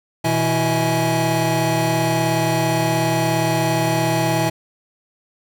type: tone cluster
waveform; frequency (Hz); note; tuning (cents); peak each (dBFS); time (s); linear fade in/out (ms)
square; 122.1 / 161.1 / 329.2 / 646 / 836; B2 / E3 / E4 / E5 / G#5; -19 / -39 / -2 / -35 / +11; -24; 0.24-4.5; 10
effects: none